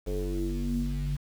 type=tone with low-pass filter sweep; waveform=square; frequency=48.06 Hz; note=G1; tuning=34 cents flat; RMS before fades=-30 dBFS; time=0.06-1.17 s; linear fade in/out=20 ms; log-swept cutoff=480 to 160 Hz; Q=7.4; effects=8-bit